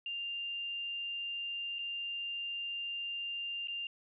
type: tone with dropouts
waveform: sine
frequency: 2794 Hz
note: F7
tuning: in tune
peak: -36 dBFS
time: 0.06-3.87 s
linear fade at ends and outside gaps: 2 ms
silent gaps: 1.786-1.79 / 3.673-3.682 s
effects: none